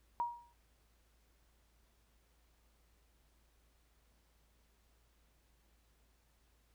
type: tone with exponential decay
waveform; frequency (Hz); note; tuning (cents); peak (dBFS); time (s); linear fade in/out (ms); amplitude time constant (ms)
sine; 951; A#5; +34; -30; 0.2-0.53; 0; 71
effects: added 56 Hz sine -70 dBFS peak until 6.74 s + pink hiss -75 dBFS RMS until 6.74 s